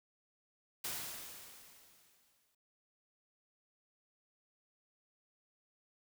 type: noise with exponential decay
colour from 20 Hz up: white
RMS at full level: -39 dBFS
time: 0.84-2.55 s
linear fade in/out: 5 ms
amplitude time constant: 370 ms
effects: none